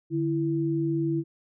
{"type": "tone pair together", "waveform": "sine", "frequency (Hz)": [147.8, 331], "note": ["D3", "E4"], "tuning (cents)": [11, 7], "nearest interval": "octave + major second", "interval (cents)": 1396, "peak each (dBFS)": [-28, -25], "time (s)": [0.1, 1.24], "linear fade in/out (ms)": 50, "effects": []}